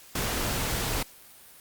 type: noise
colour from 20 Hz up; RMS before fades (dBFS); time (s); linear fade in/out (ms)
pink; -29; 0.15-1.03; 5
effects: white hiss -51 dBFS RMS until 1.6 s + Opus 48 kbps

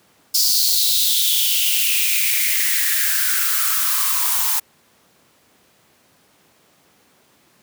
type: noise with high-pass filter sweep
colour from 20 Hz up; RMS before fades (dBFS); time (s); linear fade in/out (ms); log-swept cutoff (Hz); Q
blue; -18; 0.34-4.6; 10; 4900 to 910; 5.8
effects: pink hiss -56 dBFS RMS until 7.62 s + high-pass 150 Hz 12 dB/octave

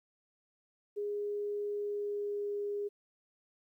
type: tone with pitch glide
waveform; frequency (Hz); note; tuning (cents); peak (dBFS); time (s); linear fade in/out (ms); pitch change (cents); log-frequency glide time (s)
sine; 411.9 to 409.1; G#4 to G#4; -14 to -26; -33; 0.96-2.89; 20; -12; 1.75-2.53
effects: 12-bit

